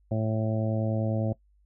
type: harmonic tone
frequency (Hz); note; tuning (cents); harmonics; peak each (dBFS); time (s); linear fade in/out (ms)
109.9; A2; -2; 1 / 2 / 3 / 4 / 5 / 6 / 7; -27 / -31 / -36 / -43 / -33 / -36 / -45; 0.11-1.33; 5
effects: noise-tail reverb RT60 0.1 s tail -20 dB re dry + added 50 Hz sine -60 dBFS peak until 1.65 s